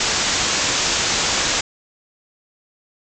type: low-pass noise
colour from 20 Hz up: white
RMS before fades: -20 dBFS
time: 0-1.61 s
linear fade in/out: 5 ms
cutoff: 7500 Hz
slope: 96 dB/octave
effects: none